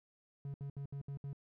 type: tone bursts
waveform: triangle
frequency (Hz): 140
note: C#3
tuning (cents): +18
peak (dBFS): -38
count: 6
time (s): 0.45-1.331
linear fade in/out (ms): 2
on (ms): 91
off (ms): 67
effects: none